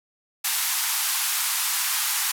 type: band-pass noise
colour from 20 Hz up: white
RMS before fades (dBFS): -25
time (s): 0.44-2.32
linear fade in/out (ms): 10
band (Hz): 820 to 15000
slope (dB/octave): 48
effects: none